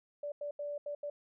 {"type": "tone bursts at uneven times", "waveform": "sine", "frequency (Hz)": 582, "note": "D5", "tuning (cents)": -16, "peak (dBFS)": -36, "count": 5, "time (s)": [[0.23, 0.32], [0.41, 0.51], [0.59, 0.78], [0.86, 0.95], [1.03, 1.1]], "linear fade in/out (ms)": 5, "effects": []}